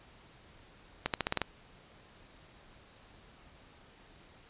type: accelerating click train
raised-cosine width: 0.3 ms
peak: -13 dBFS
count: 7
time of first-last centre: 1.06-1.417 s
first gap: 78 ms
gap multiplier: 0.89
effects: pink hiss -58 dBFS RMS until 4.49 s + resampled to 8000 Hz